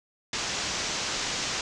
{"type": "low-pass noise", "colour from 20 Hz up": "white", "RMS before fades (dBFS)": -31, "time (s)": [0.33, 1.61], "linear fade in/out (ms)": 2, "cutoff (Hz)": 7000, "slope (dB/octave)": 48, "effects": []}